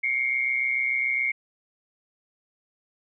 sine tone pair together, 2136 / 2263 Hz, C7 / C#7, +35 / +35 cents, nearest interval minor second, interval 100 cents, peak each -24 / -27 dBFS, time 0.03-1.32 s, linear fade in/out 10 ms, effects none

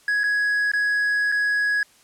triangle tone with dropouts, 1669 Hz, G#6, 8 cents sharp, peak -17 dBFS, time 0.08-1.83 s, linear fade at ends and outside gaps 2 ms, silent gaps 0.235-0.239 / 0.717-0.735 / 1.318-1.322 s, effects white hiss -55 dBFS RMS until 2.03 s + low-pass 10000 Hz 12 dB/octave

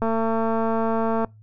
click train, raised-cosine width 1 ms, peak -11 dBFS, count 277, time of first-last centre 0.02-1.247 s, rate 225 Hz, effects noise-tail reverb RT60 0.2 s tail -24 dB re dry + added 107 Hz sine -46 dBFS peak until 1.42 s

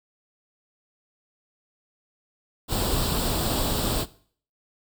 pink noise with comb filter, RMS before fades -25 dBFS, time 2.68-4.06 s, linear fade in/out 50 ms, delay 0.24 ms, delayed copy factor +0.65, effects noise-tail reverb RT60 0.5 s tail -18 dB re dry

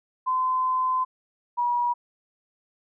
sine tone pair in turn, 1026 / 964.4 Hz, C6 / B5, -34 / -41 cents, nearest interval minor second, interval 107 cents, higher first, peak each -21 dBFS, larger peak neither, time 0.26-1.05 / 1.57-1.94 s, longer first, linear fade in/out 20 ms, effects none

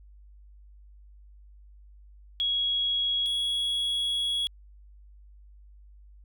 sine / triangle tone pair in turn, 3322 / 3340 Hz, G#7 / G#7, 0 / +9 cents, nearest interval unison, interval 9 cents, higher second, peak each -24 dBFS, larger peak neither, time 2.4-3.26 / 3.26-4.47 s, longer second, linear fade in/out 0 ms, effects added 50 Hz sine -49 dBFS peak until 6.24 s

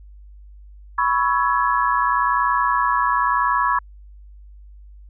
sine chord, C# minor seventh, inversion third, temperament equal with one note detuned, 987.8 / 1108.7 / 1318.5 / 1683.4 Hz, B5 / C#6 / E6 / G#6, 0 / 0 / 0 / +23 cents, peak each -20 / -20 / -25 / -24 dBFS, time 0.98-3.79 s, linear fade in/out 5 ms, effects added 50 Hz sine -40 dBFS peak until 5.09 s

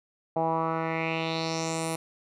10% pulse tone with low-pass filter sweep, 162.6 Hz, E3, 23 cents flat, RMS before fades -29 dBFS, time 0.36-1.96 s, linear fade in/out 5 ms, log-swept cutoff 740 to 11000 Hz, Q 3.7, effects none

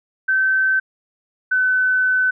sine tone pair in turn, 1540 / 1511.8 Hz, G6 / F#6, -31 / +37 cents, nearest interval unison, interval 32 cents, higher first, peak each -14 dBFS, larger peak neither, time 0.28-0.8 / 1.51-2.31 s, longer second, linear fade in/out 10 ms, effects none

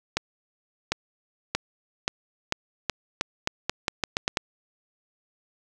accelerating click train, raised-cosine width 0.2 ms, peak -6 dBFS, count 14, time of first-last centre 0.17-4.372 s, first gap 750 ms, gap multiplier 0.84, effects none

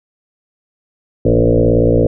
sine tone with frequency modulation, 293.7 Hz, D4, in tune, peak -8 dBFS, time 1.25-2.07 s, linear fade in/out 5 ms, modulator 57.7 Hz, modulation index 4.5, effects none

